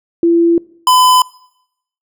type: tone pair in turn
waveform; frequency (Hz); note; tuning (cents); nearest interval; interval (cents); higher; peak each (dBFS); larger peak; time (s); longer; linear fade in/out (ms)
sine / square; 338 / 1009.1; E4 / B5; +43 / +37; octave + perfect fifth; 1894; second; -7; neither; 0.23-0.58 / 0.87-1.22; neither; 2
effects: noise-tail reverb RT60 0.8 s tail -23 dB re dry